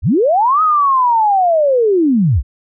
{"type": "linear two-way sweep", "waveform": "sine", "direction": "up then down", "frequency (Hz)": [46.25, 1281, 46.25], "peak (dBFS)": -9, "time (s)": [0.02, 2.43], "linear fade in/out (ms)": 50, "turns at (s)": 0.62, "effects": []}